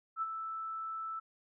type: tone with ADSR envelope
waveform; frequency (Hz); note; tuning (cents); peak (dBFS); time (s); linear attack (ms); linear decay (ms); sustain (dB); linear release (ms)
sine; 1318.5; E6; 0; -30; 0.16-1.2; 59; 32; -7; 13
effects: none